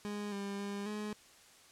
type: tone with pitch steps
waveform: 30% pulse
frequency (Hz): 206.5 / 199.7 / 201.4 / 210.6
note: G#3 / G3 / G3 / G#3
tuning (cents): -10 / +32 / +47 / +24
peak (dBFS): -35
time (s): 0.05-1.13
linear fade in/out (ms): 0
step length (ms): 270
effects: white hiss -60 dBFS RMS until 1.71 s + low-pass 9000 Hz 12 dB/octave